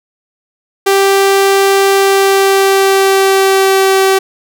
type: tone with pitch glide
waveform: sawtooth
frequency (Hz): 392 to 384.8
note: G4 to G4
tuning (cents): 0 to -32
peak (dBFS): -3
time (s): 0.86-4.19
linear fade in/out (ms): 10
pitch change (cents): -32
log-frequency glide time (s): 1.92-4.01
effects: none